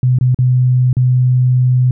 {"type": "tone with dropouts", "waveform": "sine", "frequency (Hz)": 126.4, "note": "B2", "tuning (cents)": 41, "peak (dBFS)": -8, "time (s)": [0.03, 1.91], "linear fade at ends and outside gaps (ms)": 2, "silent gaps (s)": [[0.187, 0.21], [0.346, 0.388], [0.93, 0.968]], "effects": []}